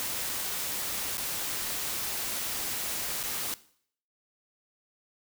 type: noise with dropouts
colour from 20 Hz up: white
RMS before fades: -33 dBFS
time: 0-3.54 s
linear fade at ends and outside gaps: 0 ms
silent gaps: 1.171-1.18 / 3.23-3.237 s
effects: noise-tail reverb RT60 0.6 s tail -18 dB re dry